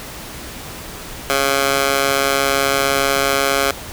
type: tone with high-pass filter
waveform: 15% pulse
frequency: 138 Hz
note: C#3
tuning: 7 cents flat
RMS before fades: -17 dBFS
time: 1.3-3.71 s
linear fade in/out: 0 ms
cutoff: 680 Hz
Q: 0.78
effects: pink hiss -32 dBFS RMS until 3.92 s